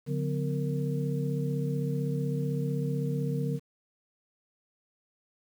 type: tone cluster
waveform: sine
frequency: 144.5 / 180.3 / 250.6 / 462.5 Hz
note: D3 / F#3 / B3 / A#4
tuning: -28 / -45 / +25 / -14 cents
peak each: -29 / -35 / -36 / -36 dBFS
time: 0.06-3.6 s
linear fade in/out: 50 ms
effects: 9-bit